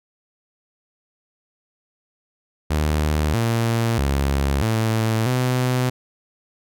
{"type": "tone with pitch steps", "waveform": "sawtooth", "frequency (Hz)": [76.1, 115.4, 69.3, 111.5, 126.4], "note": ["D#2", "A#2", "C#2", "A2", "B2"], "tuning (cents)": [-38, -17, 0, 23, 41], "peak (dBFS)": -14, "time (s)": [2.7, 5.9], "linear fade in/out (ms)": 10, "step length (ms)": 640, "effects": []}